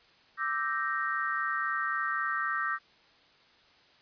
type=chord; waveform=sine; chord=E half-diminished seventh; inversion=third; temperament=equal with one note detuned; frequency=1174.7 / 1318.5 / 1563.5 / 1864.7 Hz; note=D6 / E6 / G6 / Bb6; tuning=0 / 0 / -5 / 0 cents; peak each=-34 dBFS; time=0.37-2.79 s; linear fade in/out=50 ms; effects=white hiss -61 dBFS RMS until 4.01 s + resampled to 11025 Hz